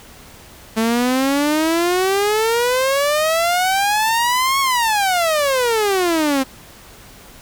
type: exponential two-way sweep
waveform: sawtooth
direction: up then down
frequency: 219.5 to 1108.7 to 260 Hz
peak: -11 dBFS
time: 0.76-6.44 s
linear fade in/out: 20 ms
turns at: 4.6 s
effects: pink hiss -42 dBFS RMS until 7.41 s